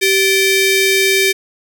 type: ring-modulated tone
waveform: sawtooth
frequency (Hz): 1359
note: F6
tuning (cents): -48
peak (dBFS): -4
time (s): 0.01-1.33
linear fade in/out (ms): 20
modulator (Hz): 972
effects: none